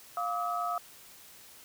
sine tone cluster, 702 / 1167 / 1276 Hz, F5 / D6 / D#6, +9 / -11 / +43 cents, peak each -33 / -38 / -33 dBFS, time 0.17-0.78 s, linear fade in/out 2 ms, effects white hiss -53 dBFS RMS until 1.64 s

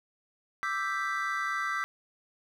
triangle chord, E minor seventh, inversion third, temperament equal, 1174.7 / 1318.5 / 1568 / 1975.5 Hz, D6 / E6 / G6 / B6, 0 / 0 / 0 / 0 cents, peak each -33 dBFS, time 0.63-1.84 s, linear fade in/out 0 ms, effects none

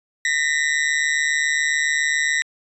40% pulse ring-modulated tone, 1910 Hz, A#6, 42 cents sharp, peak -14 dBFS, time 0.25-2.42 s, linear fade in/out 0 ms, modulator 73.6 Hz, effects resampled to 22050 Hz

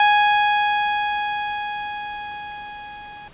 sawtooth tone with level ramp, 830.6 Hz, G#5, in tune, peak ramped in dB -8 to -33 dBFS, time 0-3.28 s, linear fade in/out 2 ms, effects pink hiss -48 dBFS RMS until 3.33 s + resampled to 8000 Hz

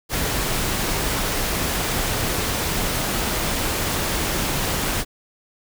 pink noise, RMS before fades -23 dBFS, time 0.09-5.05 s, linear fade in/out 50 ms, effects none

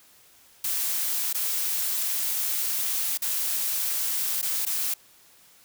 blue noise with dropouts, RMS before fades -27 dBFS, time 0.64-4.94 s, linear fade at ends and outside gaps 5 ms, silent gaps 1.329-1.345 / 3.175-3.219 / 4.416-4.426 / 4.653-4.664 s, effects white hiss -56 dBFS RMS until 5.64 s

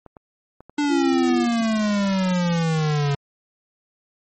clicks, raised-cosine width 1 ms, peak -28 dBFS, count 10, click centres 0.063 / 0.168 / 0.606 / 0.696 / 0.844 / 1.246 / 1.34 / 1.403 / 1.693 / 1.78 s
square exponential sweep, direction down, 295.8 to 140 Hz, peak -19 dBFS, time 0.78-3.15 s, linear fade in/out 5 ms
sine tone, 339.7 Hz, F4, 48 cents flat, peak -19 dBFS, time 0.88-1.47 s, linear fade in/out 50 ms
effects low-pass 10000 Hz 12 dB/octave + MP3 32 kbps

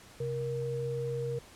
sine tone pair together, 131.89 / 470 Hz, C3 / A#4, +14 / +14 cents, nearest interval octave + minor seventh, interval 2200 cents, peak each -35 / -33 dBFS, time 0.2-1.39 s, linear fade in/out 5 ms, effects pink hiss -54 dBFS RMS until 1.55 s + low-pass 11000 Hz 12 dB/octave

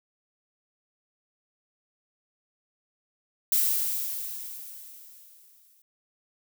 violet noise with exponential decay, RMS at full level -22 dBFS, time 3.52-5.82 s, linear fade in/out 2 ms, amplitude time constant 500 ms, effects none

